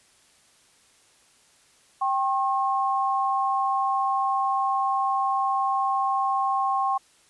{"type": "tone pair together", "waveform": "sine", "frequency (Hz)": [784, 1078.6], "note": ["G5", "C#6"], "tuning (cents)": [0, -48], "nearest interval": "tritone", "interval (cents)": 552, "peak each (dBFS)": -24, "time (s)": [2.01, 6.98], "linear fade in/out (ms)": 10, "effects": ["white hiss -59 dBFS RMS until 7.29 s", "resampled to 24000 Hz"]}